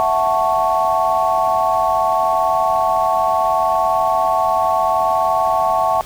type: chord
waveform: sine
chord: F# minor seventh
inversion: third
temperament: equal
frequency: 659.3 / 740 / 880 / 1108.7 Hz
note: E5 / F#5 / A5 / C#6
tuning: 0 / 0 / 0 / 0 cents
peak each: -19 dBFS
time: 0-6.01 s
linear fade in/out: 0 ms
effects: pink hiss -37 dBFS RMS until 6.05 s